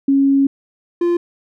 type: tone pair in turn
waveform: sine / triangle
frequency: 275.1 / 346.6 Hz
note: C#4 / F4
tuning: -13 / -13 cents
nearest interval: major third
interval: 400 cents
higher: second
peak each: -10 / -11 dBFS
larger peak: first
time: 0.08-0.47 / 1.01-1.17 s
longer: first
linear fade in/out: 5 ms
effects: none